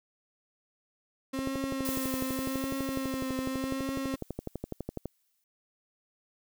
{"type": "tone with vibrato", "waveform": "35% pulse", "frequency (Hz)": 265.8, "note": "C4", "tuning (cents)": 27, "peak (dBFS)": -30, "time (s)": [1.33, 4.16], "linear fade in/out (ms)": 10, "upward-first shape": "triangle", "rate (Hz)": 0.86, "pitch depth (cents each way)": 32}
{"type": "click train", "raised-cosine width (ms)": 2, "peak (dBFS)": -21, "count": 45, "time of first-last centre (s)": [1.39, 5.057], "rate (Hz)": 12}
{"type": "noise with exponential decay", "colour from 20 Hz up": "blue", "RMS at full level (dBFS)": -36, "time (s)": [1.85, 5.44], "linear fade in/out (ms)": 1, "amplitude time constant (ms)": 780}
{"effects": []}